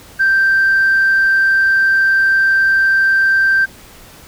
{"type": "tone", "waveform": "sine", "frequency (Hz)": 1568, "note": "G6", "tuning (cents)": 0, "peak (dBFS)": -8, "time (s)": [0.19, 3.66], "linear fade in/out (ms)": 20, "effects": ["tanh soft clip ceiling -6 dBFS", "pink hiss -40 dBFS RMS until 4.27 s"]}